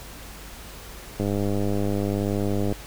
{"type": "click train", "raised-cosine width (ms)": 2, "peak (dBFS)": -13, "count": 155, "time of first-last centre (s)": [1.2, 2.725], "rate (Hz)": 101, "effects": ["added 50 Hz sine -43 dBFS peak until 2.86 s", "pink hiss -42 dBFS RMS until 2.86 s"]}